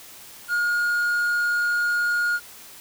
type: tone with quantisation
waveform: triangle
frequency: 1429 Hz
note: F6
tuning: 39 cents sharp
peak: -18 dBFS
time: 0.48-2.4 s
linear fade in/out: 50 ms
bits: 8
effects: white hiss -44 dBFS RMS until 2.8 s